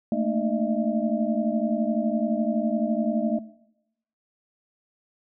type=tone cluster; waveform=sine; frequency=218 / 229.8 / 304.6 / 612 / 666 Hz; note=A3 / A#3 / D#4 / D#5 / E5; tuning=-16 / -25 / -37 / -29 / +18 cents; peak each=-26 / -25 / -32 / -30 / -32 dBFS; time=0.12-3.39 s; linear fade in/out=2 ms; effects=noise-tail reverb RT60 0.8 s tail -18 dB re dry